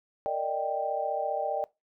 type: chord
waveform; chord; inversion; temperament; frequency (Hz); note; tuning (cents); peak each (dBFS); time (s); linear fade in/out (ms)
sine; Eb major seventh; second; equal with one note detuned; 459.7 / 587.3 / 622.3 / 784; Bb4 / D5 / Eb5 / G5; -24 / 0 / 0 / 0; -37 / -32 / -33 / -31; 0.26-1.64; 0
effects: noise-tail reverb RT60 0.2 s tail -20 dB re dry